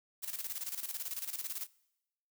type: noise with tremolo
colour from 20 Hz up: blue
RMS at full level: -38 dBFS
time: 0.22-1.67 s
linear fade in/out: 20 ms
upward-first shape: square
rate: 18 Hz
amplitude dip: 70%
effects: noise-tail reverb RT60 0.9 s tail -23 dB re dry